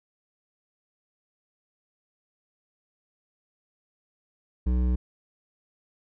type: tone with hard clipping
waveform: sine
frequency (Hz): 61.74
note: B1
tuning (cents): 0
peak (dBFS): -23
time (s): 4.66-4.96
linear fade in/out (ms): 10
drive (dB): 11
effects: none